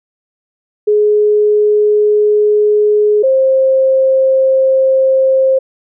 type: tone pair in turn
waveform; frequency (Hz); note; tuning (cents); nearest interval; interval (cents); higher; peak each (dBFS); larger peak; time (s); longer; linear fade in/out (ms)
sine; 420 / 529.2; G#4 / C5; +19 / +20; major third; 401; second; -7; neither; 0.87-3.23 / 3.23-5.59; neither; 10
effects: none